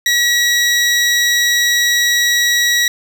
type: tone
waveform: 20% pulse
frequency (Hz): 1920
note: B6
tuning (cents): -49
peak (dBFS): -6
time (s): 0.06-2.88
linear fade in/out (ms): 2
effects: none